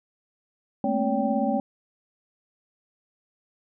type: tone cluster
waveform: sine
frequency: 213.9 / 230.8 / 269.1 / 567 / 783 Hz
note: A3 / A#3 / C4 / C#5 / G5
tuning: -49 / -17 / +49 / +39 / -2 cents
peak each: -28 dBFS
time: 0.84-1.6 s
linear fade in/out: 2 ms
effects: none